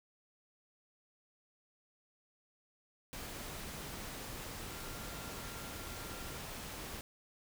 sine tone in noise, 1383 Hz, F6, 17 cents flat, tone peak -55 dBFS, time 4.71-6.37 s, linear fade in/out 0 ms, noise pink, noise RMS -45 dBFS, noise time 3.13-7.01 s, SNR -13 dB, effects none

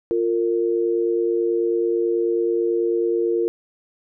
sine tone pair together, 349.2 / 458.4 Hz, F4 / A#4, 0 / -29 cents, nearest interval perfect fourth, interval 471 cents, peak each -20 / -21 dBFS, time 0.11-3.48 s, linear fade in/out 0 ms, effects none

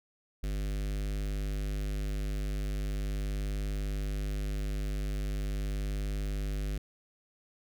square tone with notch filter, 50.2 Hz, G1, 42 cents sharp, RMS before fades -33 dBFS, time 0.43-6.78 s, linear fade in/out 5 ms, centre 930 Hz, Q 0.87, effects none

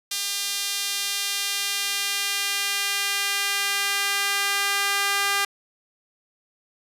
sawtooth tone with high-pass filter sweep, 400 Hz, G4, 35 cents sharp, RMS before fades -25 dBFS, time 0.11-5.45 s, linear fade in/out 5 ms, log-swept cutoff 3900 to 1400 Hz, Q 0.99, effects resampled to 32000 Hz

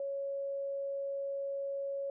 sine tone, 554.4 Hz, C#5, in tune, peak -34 dBFS, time 0-2.1 s, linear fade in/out 2 ms, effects none

